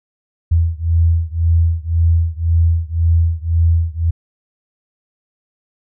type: beating tone pair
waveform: sine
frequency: 82.41 / 84.31 Hz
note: E2 / E2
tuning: 0 / +40 cents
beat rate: 1.9 Hz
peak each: -14 / -15 dBFS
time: 0.51-4.11 s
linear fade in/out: 10 ms
effects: none